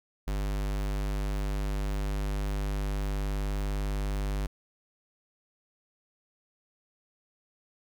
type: tone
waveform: square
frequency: 49.9 Hz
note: G1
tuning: 32 cents sharp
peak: -29 dBFS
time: 0.27-4.47 s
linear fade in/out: 10 ms
effects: none